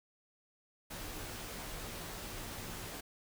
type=noise with comb filter; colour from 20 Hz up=pink; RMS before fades=-44 dBFS; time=0.9-3.01 s; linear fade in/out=10 ms; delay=15 ms; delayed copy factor=-0.5; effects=none